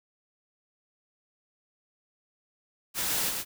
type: noise with echo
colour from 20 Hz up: white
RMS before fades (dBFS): -30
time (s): 2.94-3.33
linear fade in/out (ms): 50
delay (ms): 120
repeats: 1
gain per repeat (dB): -3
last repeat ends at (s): 3.45
effects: none